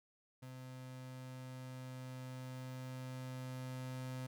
35% pulse tone with level ramp, 128.6 Hz, C3, 30 cents flat, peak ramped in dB -47 to -40 dBFS, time 0.42-4.27 s, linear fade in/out 10 ms, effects none

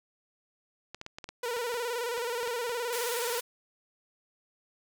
clicks, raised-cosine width 0.2 ms, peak -23 dBFS, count 12, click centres 0.946 / 1.014 / 1.064 / 1.185 / 1.242 / 1.29 / 1.568 / 1.741 / 2.178 / 2.431 / 2.475 / 2.695 s
sawtooth tone with vibrato, 476.6 Hz, A#4, 38 cents sharp, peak -27 dBFS, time 1.43-3.4 s, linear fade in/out 5 ms, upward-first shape square, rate 19 Hz, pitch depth 60 cents each way
white band-pass noise, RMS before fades -37 dBFS, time 2.92-3.41 s, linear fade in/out 10 ms, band 1200 to 14000 Hz, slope 12 dB/octave
effects none

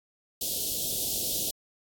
white band-stop noise, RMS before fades -30 dBFS, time 0.41-1.51 s, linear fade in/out 5 ms, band 670 to 3100 Hz, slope 48 dB/octave, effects AAC 64 kbps

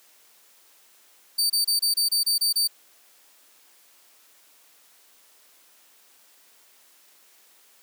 sawtooth tone bursts, 4607 Hz, D8, 34 cents flat, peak -17 dBFS, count 9, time 1.38-2.676 s, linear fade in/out 10 ms, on 120 ms, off 27 ms, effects white hiss -57 dBFS RMS until 7.82 s + high-pass 300 Hz 12 dB/octave

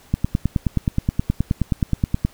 click train, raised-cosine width 5 ms, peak -5 dBFS, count 21, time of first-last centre 0.14-2.25 s, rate 9.48 Hz, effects pink hiss -50 dBFS RMS until 2.33 s

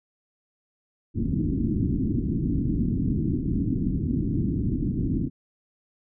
white low-pass noise, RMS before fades -25 dBFS, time 1.14-5.3 s, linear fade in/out 50 ms, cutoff 310 Hz, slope 48 dB/octave, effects none

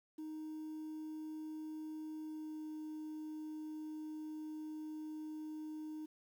sine tone with pitch glide, 311.1 to 309.1 Hz, D#4 to D#4, 0 to -11 cents, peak -40 dBFS, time 0.18-6.06 s, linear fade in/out 10 ms, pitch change -11 cents, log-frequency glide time 2.18-2.68 s, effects tanh soft clip ceiling -42 dBFS + 11-bit

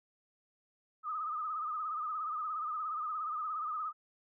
sine tone with vibrato, 1244.5 Hz, D#6, in tune, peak -34 dBFS, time 1.03-3.93 s, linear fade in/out 50 ms, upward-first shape sine, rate 17 Hz, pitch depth 75 cents each way, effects none

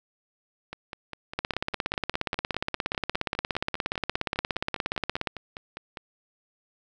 two click trains, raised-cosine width 0.3 ms, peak -10 / -20 dBFS, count 67 / 27, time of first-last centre 1.39-5.272 / 0.73-5.972 s, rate 17 / 4.96 Hz, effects none

